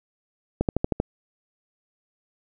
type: click train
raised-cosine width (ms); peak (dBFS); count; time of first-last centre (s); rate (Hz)
2; -8; 6; 0.61-1.001; 12.8
effects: none